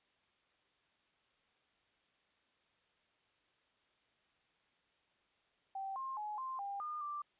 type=tone with pitch steps; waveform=sine; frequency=777 / 1062 / 843 / 1048 / 799 / 1214 / 1177 Hz; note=G5 / C6 / G#5 / C6 / G5 / D#6 / D6; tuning=-16 / +25 / +26 / +2 / +33 / -43 / +3 cents; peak=-39 dBFS; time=5.75-7.22 s; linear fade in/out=5 ms; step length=210 ms; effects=white hiss -75 dBFS RMS until 7.39 s + resampled to 8000 Hz